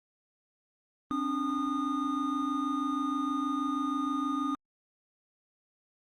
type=tone cluster; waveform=triangle; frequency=267.1 / 293.4 / 1225 Hz; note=C4 / D4 / D#6; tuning=+36 / -2 / -27 cents; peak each=-31 / -31 / -31 dBFS; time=1.11-4.55 s; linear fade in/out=0 ms; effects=Opus 32 kbps

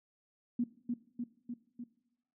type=tone with echo; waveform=sine; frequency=240 Hz; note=B3; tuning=49 cents flat; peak=-28 dBFS; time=0.59-0.64 s; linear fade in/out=5 ms; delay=300 ms; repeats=4; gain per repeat=-3 dB; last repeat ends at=1.84 s; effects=noise-tail reverb RT60 0.9 s tail -18 dB re dry

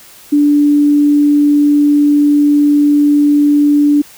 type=tone; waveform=sine; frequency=291.8 Hz; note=D4; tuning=11 cents flat; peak=-6 dBFS; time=0.32-4.02 s; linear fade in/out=10 ms; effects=white hiss -39 dBFS RMS until 4.17 s

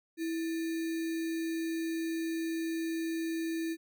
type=tone with sample-and-hold; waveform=sine; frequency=327.4 Hz; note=E4; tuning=12 cents flat; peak=-31 dBFS; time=0.17-3.77 s; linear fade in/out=50 ms; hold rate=2100 Hz; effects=none

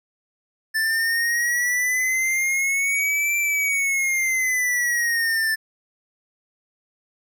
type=exponential two-way sweep; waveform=square; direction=up then down; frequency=1760 to 2351 to 1760 Hz; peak=-20 dBFS; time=0.74-5.56 s; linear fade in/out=20 ms; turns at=3.37 s; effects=none

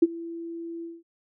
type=tone with ADSR envelope; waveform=sine; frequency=334.9 Hz; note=E4; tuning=27 cents sharp; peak=-11 dBFS; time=0.02-1.03 s; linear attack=8 ms; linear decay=34 ms; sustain=-22 dB; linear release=200 ms; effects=none

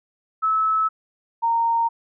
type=tone pair in turn; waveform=sine; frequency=1300 / 924 Hz; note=E6 / A#5; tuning=-24 / -16 cents; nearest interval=tritone; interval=592 cents; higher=first; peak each=-17 dBFS; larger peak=neither; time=0.42-0.89 / 1.42-1.89 s; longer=neither; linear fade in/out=20 ms; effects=none

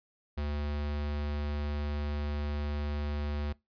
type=tone; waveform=square; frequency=73.42 Hz; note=D2; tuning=in tune; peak=-32 dBFS; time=0.37-3.53 s; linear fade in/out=10 ms; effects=noise-tail reverb RT60 0.2 s tail -22 dB re dry + resampled to 11025 Hz

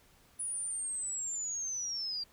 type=linear sweep; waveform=sine; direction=down; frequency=9850 to 4699 Hz; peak=-34 dBFS; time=0.39-2.24 s; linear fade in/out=10 ms; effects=pink hiss -64 dBFS RMS until 2.32 s

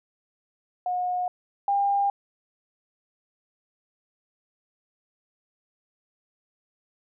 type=tone pair in turn; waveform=sine; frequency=723 / 801.1 Hz; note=F#5 / G5; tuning=-40 / +37 cents; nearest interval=major second; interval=177 cents; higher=second; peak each=-24 / -20 dBFS; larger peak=second; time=0.86-1.28 / 1.68-2.1 s; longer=neither; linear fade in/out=2 ms; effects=none

